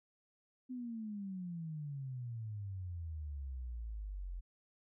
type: exponential sweep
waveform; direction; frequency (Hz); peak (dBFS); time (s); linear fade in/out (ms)
sine; down; 257.7 to 42.72; -40; 0.69-4.41; 20
effects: none